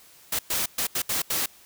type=noise bursts at uneven times; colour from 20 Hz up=white; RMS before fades=-26 dBFS; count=6; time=0.32-0.39 / 0.5-0.66 / 0.78-0.87 / 0.95-1.02 / 1.09-1.22 / 1.3-1.46 s; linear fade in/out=5 ms; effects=white hiss -53 dBFS RMS until 1.65 s